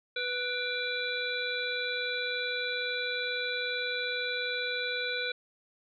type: harmonic tone with a mistuned harmonic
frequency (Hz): 493.9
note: B4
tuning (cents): 0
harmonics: 1 / 3 / 5 / 7 / 8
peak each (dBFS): -37 / -35 / -36 / -41 / -36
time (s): 0.16-5.32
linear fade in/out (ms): 5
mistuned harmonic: 5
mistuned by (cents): -80
effects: none